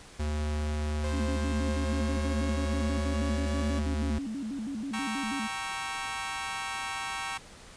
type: tone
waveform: square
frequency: 75.3 Hz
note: D2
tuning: 44 cents sharp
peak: -29 dBFS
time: 0.19-4.19 s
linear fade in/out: 10 ms
type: tone with pitch glide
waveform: sawtooth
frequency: 523.3 to 567.4 Hz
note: C5 to C#5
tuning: 0 to +40 cents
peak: -33 dBFS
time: 1.04-3.79 s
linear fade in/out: 0 ms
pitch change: +140 cents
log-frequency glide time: 1.3-3.56 s
type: tone with vibrato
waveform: sine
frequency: 246.5 Hz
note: B3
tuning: 3 cents flat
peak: -32 dBFS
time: 1.12-5.48 s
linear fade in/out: 20 ms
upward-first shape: square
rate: 6.2 Hz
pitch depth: 210 cents each way
type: chord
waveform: 20% pulse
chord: G diminished seventh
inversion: none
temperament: equal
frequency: 784 / 932.3 / 1108.7 / 1318.5 Hz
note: G5 / Bb5 / Db6 / Fb6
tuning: 0 / 0 / 0 / 0 cents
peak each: -33 / -34 / -33 / -35 dBFS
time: 4.93-7.38 s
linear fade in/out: 10 ms
effects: pink hiss -50 dBFS RMS until 7.76 s + resampled to 22050 Hz